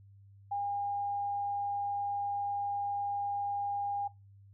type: tone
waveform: sine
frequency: 809 Hz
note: G#5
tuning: 46 cents flat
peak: -31 dBFS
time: 0.51-4.08 s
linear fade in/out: 10 ms
effects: noise-tail reverb RT60 0.2 s tail -19 dB re dry + added 99 Hz sine -54 dBFS peak until 4.53 s